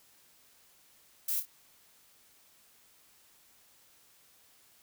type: noise with echo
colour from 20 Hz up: violet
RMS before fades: -32 dBFS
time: 1.28-1.4 s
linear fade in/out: 5 ms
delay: 27 ms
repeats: 2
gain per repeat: -8 dB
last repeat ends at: 1.454 s
effects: white hiss -63 dBFS RMS until 4.82 s